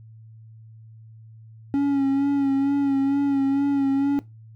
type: tone with vibrato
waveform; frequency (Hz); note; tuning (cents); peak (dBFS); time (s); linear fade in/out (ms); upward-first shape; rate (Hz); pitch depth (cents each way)
triangle; 277.2; C#4; 0; -16; 1.74-4.19; 0; sine; 2.2; 34
effects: noise-tail reverb RT60 0.2 s tail -18 dB re dry + added 111 Hz sine -43 dBFS peak until 4.55 s